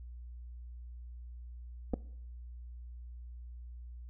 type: clicks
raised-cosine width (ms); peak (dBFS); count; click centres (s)
2; -20; 2; 1.936 / 1.94
effects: noise-tail reverb RT60 0.7 s tail -21 dB re dry + added 60 Hz sine -44 dBFS peak until 4.09 s